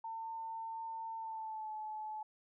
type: tone with pitch glide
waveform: sine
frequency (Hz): 901 to 861.3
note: A5 to A5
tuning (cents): +41 to -37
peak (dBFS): -40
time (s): 0.04-2.23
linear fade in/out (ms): 5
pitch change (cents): -78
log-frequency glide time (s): 1.16-1.72
effects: none